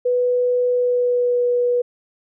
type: tone with pitch glide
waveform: sine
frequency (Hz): 493.9 to 487.7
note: B4 to B4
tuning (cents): 0 to -22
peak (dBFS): -15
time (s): 0.05-1.82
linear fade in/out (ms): 10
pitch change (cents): -22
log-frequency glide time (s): 0.7-1.44
effects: none